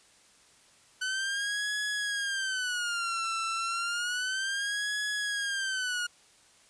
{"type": "tone with vibrato", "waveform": "sawtooth", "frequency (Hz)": 1500, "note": "F#6", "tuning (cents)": 23, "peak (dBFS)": -26, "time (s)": [1.01, 6.07], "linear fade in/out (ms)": 10, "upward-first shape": "sine", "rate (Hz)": 0.31, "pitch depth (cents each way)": 200, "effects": ["white hiss -60 dBFS RMS until 6.69 s", "resampled to 22050 Hz"]}